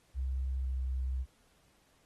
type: tone with pitch glide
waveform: sine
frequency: 65.41 to 64.7 Hz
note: C2 to C2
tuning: 0 to -19 cents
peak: -31 dBFS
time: 0.14-1.26 s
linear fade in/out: 50 ms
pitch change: -19 cents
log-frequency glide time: 0.63-0.68 s
effects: pink hiss -69 dBFS RMS until 2.05 s + AAC 32 kbps